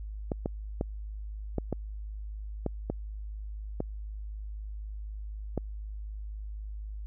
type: clicks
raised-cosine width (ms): 2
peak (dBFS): -16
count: 9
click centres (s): 0.318 / 0.459 / 0.811 / 1.583 / 1.727 / 2.663 / 2.9 / 3.804 / 5.577
effects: added 52 Hz sine -36 dBFS peak until 7.06 s